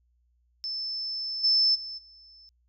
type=tone with level steps; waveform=sine; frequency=5274 Hz; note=E8; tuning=in tune; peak=-30 / -19 / -35 / -50 dBFS; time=0.64-2.49 s; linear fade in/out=0 ms; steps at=1.43 / 1.74 / 1.97 s; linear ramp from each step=20 ms; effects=added 60 Hz sine -65 dBFS peak until 2.68 s